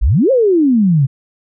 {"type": "exponential two-way sweep", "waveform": "sine", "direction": "up then down", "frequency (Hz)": [43.65, 554, 127.4], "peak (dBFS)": -8, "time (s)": [0.01, 1.07], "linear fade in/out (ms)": 20, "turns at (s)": 0.31, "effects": []}